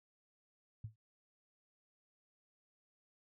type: tone with exponential decay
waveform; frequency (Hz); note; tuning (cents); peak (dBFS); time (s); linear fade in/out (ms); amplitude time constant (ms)
sine; 109.5; A2; -8; -38; 0.84-0.96; 5; 25
effects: none